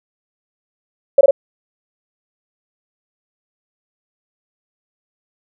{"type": "tone with echo", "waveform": "sine", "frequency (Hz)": 554.4, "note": "C#5", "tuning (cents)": 0, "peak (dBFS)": -4, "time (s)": [1.18, 1.21], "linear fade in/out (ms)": 5, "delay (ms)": 50, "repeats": 2, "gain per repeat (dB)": -2, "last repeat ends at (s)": 1.31, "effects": []}